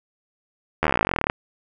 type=slowing click train; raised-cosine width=0.5 ms; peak=-4 dBFS; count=25; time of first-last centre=0.83-1.299 s; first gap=12 ms; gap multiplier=1.04; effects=none